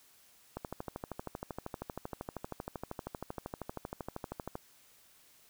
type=click train; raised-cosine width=1 ms; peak=-24 dBFS; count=52; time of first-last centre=0.57-4.554 s; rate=12.8 Hz; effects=white hiss -63 dBFS RMS until 5.49 s